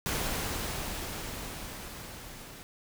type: noise with level ramp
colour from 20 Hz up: pink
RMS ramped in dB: -31 to -47 dBFS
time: 0.06-2.63 s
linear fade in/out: 0 ms
effects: none